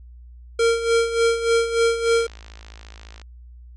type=tone with tremolo; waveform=square; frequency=461.6 Hz; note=A#4; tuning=17 cents flat; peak=-15 dBFS; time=0.59-2.27 s; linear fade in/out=5 ms; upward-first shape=sine; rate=3.4 Hz; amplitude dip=70%
type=click train; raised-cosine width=0.2 ms; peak=-25 dBFS; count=64; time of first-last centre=2.06-3.216 s; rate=54.5 Hz
effects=added 60 Hz sine -40 dBFS peak until 3.76 s + resampled to 22050 Hz